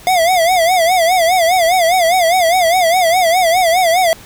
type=tone with vibrato; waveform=square; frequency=700 Hz; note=F5; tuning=4 cents sharp; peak=-10 dBFS; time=0.07-4.13 s; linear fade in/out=0 ms; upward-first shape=sine; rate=4.9 Hz; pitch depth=130 cents each way; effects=pink hiss -38 dBFS RMS until 4.25 s